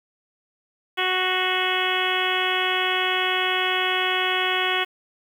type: harmonic tone with a mistuned harmonic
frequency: 370 Hz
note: F#4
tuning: in tune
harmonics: 1 / 2 / 3 / 4 / 5 / 6 / 7 / 8 / 9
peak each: -29 / -29 / -29 / -29 / -29 / -29 / -29 / -29 / -29 dBFS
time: 0.97-4.85 s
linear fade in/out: 20 ms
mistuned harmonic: 6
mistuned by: -32 cents
effects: 8-bit